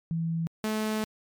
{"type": "tone pair in turn", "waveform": ["sine", "sawtooth"], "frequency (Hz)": [164.81, 216.3], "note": ["E3", "A3"], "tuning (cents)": [0, -29], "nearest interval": "perfect fourth", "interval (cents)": 471, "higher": "second", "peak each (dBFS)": [-26, -23], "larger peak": "second", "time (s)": [[0.11, 0.47], [0.64, 1.04]], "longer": "second", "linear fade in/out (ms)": 0, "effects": ["MP3 96 kbps"]}